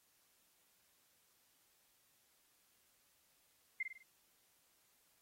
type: tone with echo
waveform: sine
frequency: 2093 Hz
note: C7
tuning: in tune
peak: -35 dBFS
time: 3.8-3.83 s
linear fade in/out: 5 ms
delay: 50 ms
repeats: 4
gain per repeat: -6 dB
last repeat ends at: 4.03 s
effects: white hiss -74 dBFS RMS until 5.21 s + AAC 48 kbps